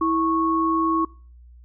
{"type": "tone pair together", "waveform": "sine", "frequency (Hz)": [326.3, 1102.6], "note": ["E4", "C#6"], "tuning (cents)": [-18, -10], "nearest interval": "octave + major sixth", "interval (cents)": 2108, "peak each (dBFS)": -21, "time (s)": [0.01, 1.05], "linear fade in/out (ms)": 5, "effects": ["noise-tail reverb RT60 0.4 s tail -23 dB re dry", "added 60 Hz sine -44 dBFS peak until 1.64 s"]}